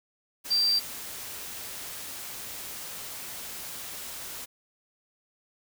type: tone in noise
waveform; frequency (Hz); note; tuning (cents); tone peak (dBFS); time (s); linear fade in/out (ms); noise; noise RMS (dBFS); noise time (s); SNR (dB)
sine; 4699; D8; 0; -21; 0.5-0.8; 20; white; -39; 0.44-4.46; +15
effects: none